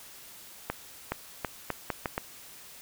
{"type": "accelerating click train", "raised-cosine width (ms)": 0.5, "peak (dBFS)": -14, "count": 7, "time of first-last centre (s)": [0.7, 2.179], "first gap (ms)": 420, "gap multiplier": 0.78, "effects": ["white hiss -49 dBFS RMS until 2.81 s"]}